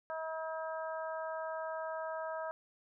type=harmonic tone; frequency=320 Hz; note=D#4; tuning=49 cents sharp; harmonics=2 / 3 / 4 / 5; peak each=-39 / -43 / -45 / -47 dBFS; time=0.1-2.51 s; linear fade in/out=0 ms; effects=none